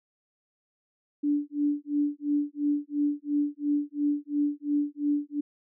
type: tone with tremolo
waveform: sine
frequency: 291.5 Hz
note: D4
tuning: 13 cents flat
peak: -21 dBFS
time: 1.23-5.41 s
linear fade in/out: 10 ms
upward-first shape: sine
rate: 2.9 Hz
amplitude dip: 100%
effects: none